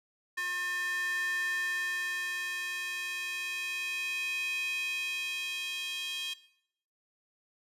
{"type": "tone with high-pass filter sweep", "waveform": "square", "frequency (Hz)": 358.3, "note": "F4", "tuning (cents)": 44, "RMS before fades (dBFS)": -34, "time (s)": [0.37, 6.34], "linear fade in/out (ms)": 10, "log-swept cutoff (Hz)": [1600, 3000], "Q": 6, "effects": ["noise-tail reverb RT60 0.7 s tail -18 dB re dry", "resampled to 32000 Hz"]}